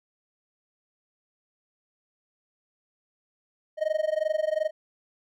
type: tone with amplitude modulation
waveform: triangle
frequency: 622.3 Hz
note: D#5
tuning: in tune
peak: -18 dBFS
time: 3.77-4.71 s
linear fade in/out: 50 ms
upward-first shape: sine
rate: 22.7 Hz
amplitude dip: 95%
effects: none